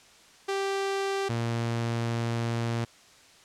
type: tone pair in turn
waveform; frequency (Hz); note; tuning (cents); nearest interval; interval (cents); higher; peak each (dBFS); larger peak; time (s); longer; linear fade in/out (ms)
sawtooth; 392 / 116.54; G4 / A#2; 0 / 0; octave + major sixth; 2100; first; -23; neither; 0.48-1.29 / 1.29-2.85; second; 10
effects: white hiss -55 dBFS RMS until 3.44 s + low-pass 7000 Hz 12 dB/octave